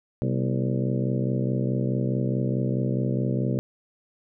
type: harmonic tone with a mistuned harmonic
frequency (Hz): 64.7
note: C2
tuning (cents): -19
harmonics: 2 / 3 / 4 / 5 / 6 / 7 / 8 / 9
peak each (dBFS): -25 / -29 / -31 / -33 / -35 / -36 / -37 / -38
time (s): 0.22-3.59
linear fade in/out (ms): 0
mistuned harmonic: 4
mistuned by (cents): -100
effects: none